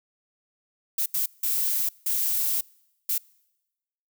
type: noise bursts at uneven times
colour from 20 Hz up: violet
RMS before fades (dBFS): -25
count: 5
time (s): 0.98-1.06 / 1.14-1.26 / 1.43-1.89 / 2.06-2.61 / 3.09-3.18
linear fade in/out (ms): 5
effects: noise-tail reverb RT60 1.0 s tail -26 dB re dry